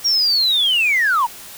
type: linear sweep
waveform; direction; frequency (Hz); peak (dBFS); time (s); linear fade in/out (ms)
sine; down; 5660 to 880; -12; 0.04-1.27; 20
effects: tanh soft clip ceiling -10 dBFS + white hiss -37 dBFS RMS until 1.57 s